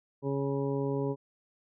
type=harmonic tone; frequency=138.59 Hz; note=C#3; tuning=in tune; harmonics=1 / 2 / 3 / 4 / 6 / 7; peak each=-33 / -34 / -32 / -39 / -47 / -43 dBFS; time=0.22-1.16 s; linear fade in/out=50 ms; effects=none